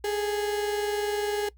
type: tone pair together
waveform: 35% pulse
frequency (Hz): 412.7 / 432.7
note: G#4 / A4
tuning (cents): -11 / -29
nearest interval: minor second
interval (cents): 82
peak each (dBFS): -25 / -33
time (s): 0.04-1.49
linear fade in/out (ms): 5
effects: noise-tail reverb RT60 0.1 s tail -21 dB re dry + added 60 Hz sine -51 dBFS peak until 1.57 s